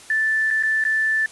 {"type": "tone with dropouts", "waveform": "sine", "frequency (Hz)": 1760, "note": "A6", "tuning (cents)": 0, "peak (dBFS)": -17, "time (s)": [0.1, 1.26], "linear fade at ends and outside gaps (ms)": 2, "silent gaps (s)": [[0.505, 0.509], [0.627, 0.634], [0.84, 0.85]], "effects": ["white hiss -44 dBFS RMS until 1.31 s", "resampled to 24000 Hz"]}